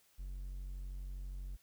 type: tone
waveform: triangle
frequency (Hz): 46.25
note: F#1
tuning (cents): 0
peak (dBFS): -39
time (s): 0.18-1.57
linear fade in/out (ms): 20
effects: white hiss -70 dBFS RMS until 1.62 s